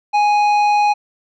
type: tone with tanh clipping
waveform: triangle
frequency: 830.6 Hz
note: G#5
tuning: in tune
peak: -13 dBFS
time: 0.13-0.94 s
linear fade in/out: 20 ms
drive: 14 dB
effects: none